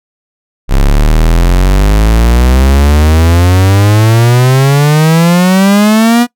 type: exponential sweep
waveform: 45% pulse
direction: up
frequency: 32.86 to 244.3 Hz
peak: -4 dBFS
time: 0.68-6.27 s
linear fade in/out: 50 ms
effects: noise-tail reverb RT60 0.1 s tail -22 dB re dry